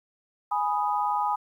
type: chord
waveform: sine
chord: G# minor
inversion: none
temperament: equal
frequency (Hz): 830.6 / 987.8 / 1244.5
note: G#5 / B5 / D#6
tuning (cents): 0 / 0 / 0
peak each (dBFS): -26 / -28 / -30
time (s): 0.51-1.36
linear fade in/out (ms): 10
effects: 10-bit